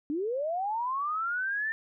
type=linear sweep; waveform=sine; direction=up; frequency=280.2 to 1800 Hz; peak=-28 dBFS; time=0.1-1.72 s; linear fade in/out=0 ms; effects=none